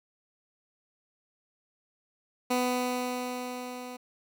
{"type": "tone with level ramp", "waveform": "15% pulse", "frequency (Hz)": 249.4, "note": "B3", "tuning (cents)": 17, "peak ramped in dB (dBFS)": [-18, -33], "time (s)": [2.5, 3.97], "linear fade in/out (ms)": 10, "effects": []}